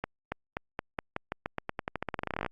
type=accelerating click train; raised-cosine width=0.5 ms; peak=-16 dBFS; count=27; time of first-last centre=0.04-2.462 s; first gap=280 ms; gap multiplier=0.89; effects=Opus 48 kbps